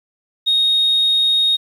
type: tone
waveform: sine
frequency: 3729 Hz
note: A#7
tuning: in tune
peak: -11 dBFS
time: 0.46-1.57 s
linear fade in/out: 20 ms
effects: tanh soft clip ceiling -9 dBFS + 8-bit